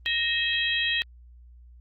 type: harmonic tone with a mistuned harmonic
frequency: 647 Hz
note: E5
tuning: 32 cents flat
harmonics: 3 / 4 / 5 / 6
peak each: -28 / -29 / -27 / -32 dBFS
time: 0.06-1.02 s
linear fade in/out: 0 ms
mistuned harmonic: 3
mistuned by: -68 cents
effects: added 60 Hz sine -47 dBFS peak until 1.8 s + Opus 32 kbps